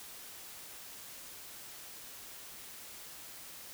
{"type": "silence", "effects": ["white hiss -49 dBFS RMS until 3.73 s"]}